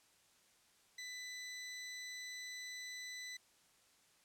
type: tone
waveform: 20% pulse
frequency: 1995 Hz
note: B6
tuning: 17 cents sharp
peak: -40 dBFS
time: 0.98-3.37 s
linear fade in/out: 5 ms
effects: white hiss -70 dBFS RMS until 4.24 s + low-pass 10000 Hz 12 dB/octave